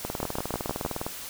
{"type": "two click trains", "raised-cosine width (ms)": 1, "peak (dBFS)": [-13, -16], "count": [5, 21], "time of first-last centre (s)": [[0.23, 0.85], [0.05, 1.065]], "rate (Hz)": [6.45, 19.7], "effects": ["white hiss -39 dBFS RMS until 1.29 s"]}